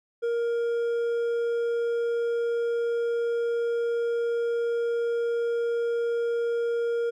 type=tone with hard clipping; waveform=triangle; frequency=468.6 Hz; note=A#4; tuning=9 cents sharp; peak=-25 dBFS; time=0.22-7.11 s; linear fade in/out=20 ms; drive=7 dB; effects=none